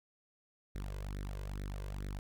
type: tone with flanger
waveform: sawtooth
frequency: 49 Hz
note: G1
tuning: in tune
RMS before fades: -41 dBFS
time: 0.75-2.19 s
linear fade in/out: 0 ms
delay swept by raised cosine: 0.5 to 2 ms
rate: 2.3 Hz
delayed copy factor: +0.8
effects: none